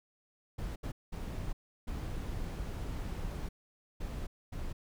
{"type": "noise bursts at uneven times", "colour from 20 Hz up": "brown", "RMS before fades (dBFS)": -38, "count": 6, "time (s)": [[0.58, 0.76], [0.83, 0.92], [1.12, 1.53], [1.87, 3.49], [4, 4.27], [4.52, 4.73]], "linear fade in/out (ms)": 10, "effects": []}